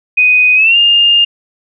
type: tone with pitch glide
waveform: sine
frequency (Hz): 2495 to 2817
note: D#7 to F7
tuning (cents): +4 to +14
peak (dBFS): -5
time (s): 0.17-1.25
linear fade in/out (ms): 10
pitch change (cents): +210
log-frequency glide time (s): 0.55-0.77
effects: none